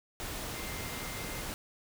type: tone in noise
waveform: sine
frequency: 2093 Hz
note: C7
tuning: in tune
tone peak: -47 dBFS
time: 0.54-1.41 s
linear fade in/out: 0 ms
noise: pink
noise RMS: -39 dBFS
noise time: 0.2-1.54 s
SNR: -11 dB
effects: none